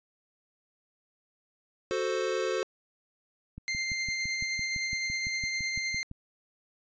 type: chord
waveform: square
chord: F# diminished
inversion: none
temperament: equal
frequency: 370 / 440 / 523.3 Hz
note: F#4 / A4 / C5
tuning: 0 / 0 / 0 cents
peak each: -33 dBFS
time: 1.91-2.63 s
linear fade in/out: 0 ms
type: click train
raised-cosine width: 5 ms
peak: -29 dBFS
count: 16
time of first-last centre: 3.58-6.114 s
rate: 5.92 Hz
type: tone with tremolo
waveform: sawtooth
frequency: 2093 Hz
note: C7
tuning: in tune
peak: -25 dBFS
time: 3.68-6.03 s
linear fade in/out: 0 ms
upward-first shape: sine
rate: 9.7 Hz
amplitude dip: 25%
effects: resampled to 16000 Hz